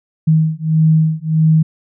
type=beating tone pair; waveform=sine; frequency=157.5 / 159.1 Hz; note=D#3 / D#3; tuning=+21 / +39 cents; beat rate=1.6 Hz; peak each=-13 dBFS; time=0.27-1.63 s; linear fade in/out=10 ms; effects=none